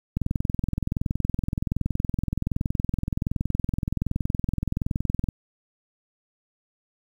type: click train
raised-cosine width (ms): 5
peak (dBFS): -12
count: 110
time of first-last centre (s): 0.17-5.287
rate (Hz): 21.3
effects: 8-bit